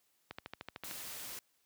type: click train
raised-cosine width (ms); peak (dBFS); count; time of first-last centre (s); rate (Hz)
0.3; -26; 9; 0.31-0.912; 13.3
type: noise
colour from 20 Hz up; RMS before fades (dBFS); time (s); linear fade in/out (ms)
white; -45; 0.84-1.39; 2
effects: white hiss -75 dBFS RMS until 1.65 s + high-pass 60 Hz 12 dB/octave